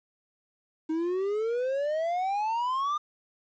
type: exponential sweep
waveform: triangle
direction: up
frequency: 311.4 to 1220 Hz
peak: -24 dBFS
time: 0.89-2.98 s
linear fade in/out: 10 ms
effects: resampled to 16000 Hz + 10-bit